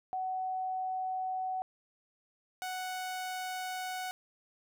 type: tone pair in turn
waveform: sine / sawtooth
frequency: 749 / 740.8 Hz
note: F#5 / F#5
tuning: +21 / +2 cents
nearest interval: unison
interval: 19 cents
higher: first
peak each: -32 / -32 dBFS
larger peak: neither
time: 0.13-1.62 / 2.62-4.11 s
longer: neither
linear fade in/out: 0 ms
effects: none